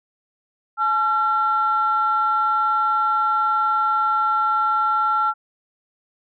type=tone pair together; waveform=sine; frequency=856 / 1360.2 Hz; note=A5 / F6; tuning=-48 / -46 cents; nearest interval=minor sixth; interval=802 cents; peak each=-22 / -17 dBFS; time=0.77-5.34 s; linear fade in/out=50 ms; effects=tanh soft clip ceiling -10 dBFS